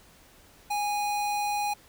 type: tone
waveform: square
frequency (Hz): 825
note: G#5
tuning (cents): -12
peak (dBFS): -27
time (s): 0.7-1.74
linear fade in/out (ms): 10
effects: pink hiss -56 dBFS RMS until 1.88 s